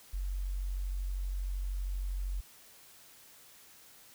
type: tone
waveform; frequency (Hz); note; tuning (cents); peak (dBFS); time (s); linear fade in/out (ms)
sine; 46.39; F#1; +5; -32; 0.13-2.41; 10
effects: white hiss -57 dBFS RMS until 4.14 s